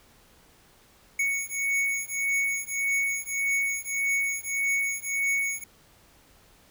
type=beating tone pair; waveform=square; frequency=2221 / 2222.7 Hz; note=C#7 / C#7; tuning=+3 / +4 cents; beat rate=1.7 Hz; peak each=-29 dBFS; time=1.19-5.64 s; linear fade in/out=5 ms; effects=pink hiss -58 dBFS RMS until 6.7 s